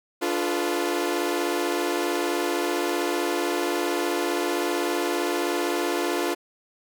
sawtooth chord, B half-diminished seventh, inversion first, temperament equal with one note detuned, 293.7 / 349.2 / 430.4 / 493.9 Hz, D4 / F4 / A4 / B4, 0 / 0 / -38 / 0 cents, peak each -26 / -22 / -28 / -28 dBFS, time 0.21-6.35 s, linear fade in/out 20 ms, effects none

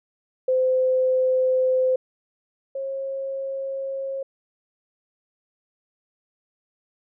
sine tone pair in turn, 515 / 540.8 Hz, C5 / C#5, -28 / -43 cents, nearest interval minor second, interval 85 cents, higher second, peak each -17 / -26 dBFS, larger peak first, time 0.48-1.96 / 2.75-4.23 s, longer neither, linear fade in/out 5 ms, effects none

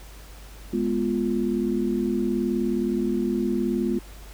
sine chord, F diminished, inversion first, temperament equal, 207.7 / 246.9 / 349.2 Hz, Ab3 / Cb4 / F4, 0 / 0 / 0 cents, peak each -26 dBFS, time 0.73-3.99 s, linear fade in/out 5 ms, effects added 50 Hz sine -41 dBFS peak until 4.33 s + pink hiss -48 dBFS RMS until 4.33 s

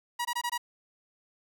sawtooth tone bursts, 960 Hz, B5, 49 cents flat, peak -25 dBFS, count 5, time 0.19-0.579 s, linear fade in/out 10 ms, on 61 ms, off 21 ms, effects none

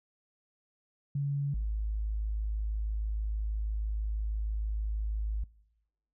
sine tone pair in turn, 141.5 / 53.11 Hz, C#3 / G#1, +36 / +39 cents, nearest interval octave + perfect fourth, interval 1697 cents, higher first, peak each -28 / -29 dBFS, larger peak first, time 1.15-1.54 / 1.54-5.44 s, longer second, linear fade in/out 5 ms, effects noise-tail reverb RT60 1.0 s tail -24 dB re dry

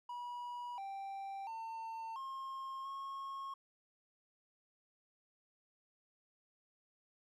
triangle tone with pitch steps, 970 / 784 / 902 / 1070 / 1088 Hz, B5 / G5 / A5 / C6 / C#6, -31 / 0 / +43 / +38 / -33 cents, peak -40 dBFS, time 0.09-3.54 s, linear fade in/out 5 ms, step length 690 ms, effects none

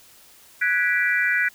sine chord, G# half-diminished seventh, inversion third, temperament equal with one note detuned, 1480 / 1661.2 / 1961.9 / 2349 Hz, F#6 / G#6 / B6 / D7, 0 / 0 / -12 / 0 cents, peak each -23 / -25 / -22 / -27 dBFS, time 0.61-1.49 s, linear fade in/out 10 ms, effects white hiss -51 dBFS RMS until 1.54 s

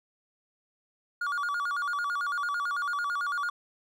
triangle tone with vibrato, 1278 Hz, D#6, 46 cents sharp, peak -26 dBFS, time 1.21-3.5 s, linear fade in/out 5 ms, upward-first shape square, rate 9 Hz, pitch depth 190 cents each way, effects none

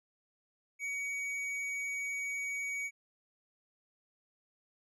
sine tone with hard clipping, 2254 Hz, C#7, 28 cents sharp, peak -36 dBFS, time 0.79-2.91 s, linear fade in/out 50 ms, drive 7 dB, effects none

